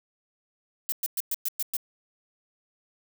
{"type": "noise bursts", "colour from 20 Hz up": "violet", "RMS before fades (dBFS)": -28, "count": 7, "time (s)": [0.89, 1.767], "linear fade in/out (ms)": 0, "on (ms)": 31, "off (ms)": 110, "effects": []}